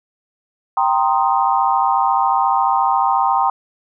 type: chord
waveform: sine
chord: C minor seventh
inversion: second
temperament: equal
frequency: 784 / 932.3 / 1046.5 / 1244.5 Hz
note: G5 / Bb5 / C6 / Eb6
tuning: 0 / 0 / 0 / 0 cents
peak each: -17 / -18 / -19 / -22 dBFS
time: 0.77-3.5 s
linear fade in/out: 2 ms
effects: none